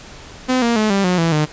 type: tone with pitch steps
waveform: sawtooth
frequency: 255.8 / 234.6 / 215.1 / 197.25 / 180.88 / 165.87 / 152.1 Hz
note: C4 / A#3 / A3 / G3 / F#3 / E3 / D#3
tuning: -39 / +11 / -39 / +11 / -39 / +11 / -39 cents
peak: -10 dBFS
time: 0.48-1.46 s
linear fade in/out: 20 ms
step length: 140 ms
effects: pink hiss -38 dBFS RMS until 1.52 s + resampled to 16000 Hz

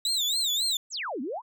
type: tone with vibrato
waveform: 35% pulse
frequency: 3800 Hz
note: A#7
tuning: 33 cents sharp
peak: -23 dBFS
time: 0.05-0.77 s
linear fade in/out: 2 ms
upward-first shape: sine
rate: 3.7 Hz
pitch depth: 180 cents each way
type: exponential two-way sweep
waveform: sine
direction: down then up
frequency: 8460 to 229.9 to 1090 Hz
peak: -30 dBFS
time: 0.9-1.42 s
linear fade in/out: 50 ms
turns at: 1.21 s
effects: none

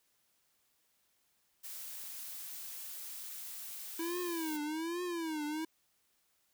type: noise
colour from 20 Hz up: blue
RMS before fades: -45 dBFS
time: 1.63-4.58 s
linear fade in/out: 20 ms
type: tone with vibrato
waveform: square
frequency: 325.9 Hz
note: E4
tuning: 20 cents flat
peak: -36 dBFS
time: 3.99-5.65 s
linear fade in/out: 5 ms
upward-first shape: triangle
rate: 1.2 Hz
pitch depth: 180 cents each way
effects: white hiss -75 dBFS RMS until 6.53 s

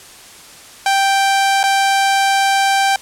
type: tone with dropouts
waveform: sawtooth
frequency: 784 Hz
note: G5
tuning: in tune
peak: -8 dBFS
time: 0.86-2.96 s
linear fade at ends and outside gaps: 2 ms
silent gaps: 1.631-1.638 s
effects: white hiss -39 dBFS RMS until 3.01 s + low-pass 10000 Hz 12 dB/octave

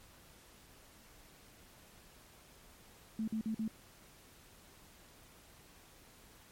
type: tone bursts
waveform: sine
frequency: 220 Hz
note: A3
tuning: in tune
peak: -33 dBFS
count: 4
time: 3.19-3.679 s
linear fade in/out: 2 ms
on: 87 ms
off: 47 ms
effects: pink hiss -60 dBFS RMS until 6.51 s + MP3 64 kbps

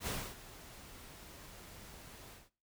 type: noise with ADSR envelope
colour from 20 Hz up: pink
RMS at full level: -37 dBFS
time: 0-2.5 s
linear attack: 71 ms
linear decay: 280 ms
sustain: -16 dB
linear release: 180 ms
effects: noise-tail reverb RT60 0.4 s tail -21 dB re dry

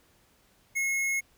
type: tone with hard clipping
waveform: sine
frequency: 2170 Hz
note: C#7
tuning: 37 cents flat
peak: -27 dBFS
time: 0.75-1.21 s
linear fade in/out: 20 ms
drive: 18 dB
effects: pink hiss -64 dBFS RMS until 1.37 s

